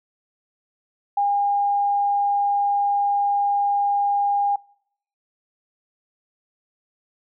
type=tone; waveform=sine; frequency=810 Hz; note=G#5; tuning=43 cents flat; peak=-17 dBFS; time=1.17-4.56 s; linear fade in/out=5 ms; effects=noise-tail reverb RT60 0.7 s tail -26 dB re dry